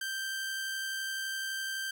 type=tone with amplitude modulation; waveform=sawtooth; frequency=1568 Hz; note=G6; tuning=in tune; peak=-29 dBFS; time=0.01-1.91 s; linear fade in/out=5 ms; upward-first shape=sine; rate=71.8 Hz; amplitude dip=25%; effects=none